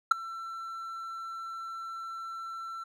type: tone with ADSR envelope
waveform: triangle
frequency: 1343 Hz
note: E6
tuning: 32 cents sharp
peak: -11 dBFS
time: 0.11-2.84 s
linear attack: 7 ms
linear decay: 7 ms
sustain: -24 dB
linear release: 9 ms
effects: none